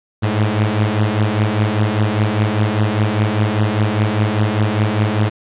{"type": "beating tone pair", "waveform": "sawtooth", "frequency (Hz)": [103.83, 108.83], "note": ["G#2", "A2"], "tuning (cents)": [0, -19], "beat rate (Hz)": 5, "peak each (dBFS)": -13, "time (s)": [0.22, 5.3], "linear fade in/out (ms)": 20, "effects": ["resampled to 8000 Hz", "7-bit"]}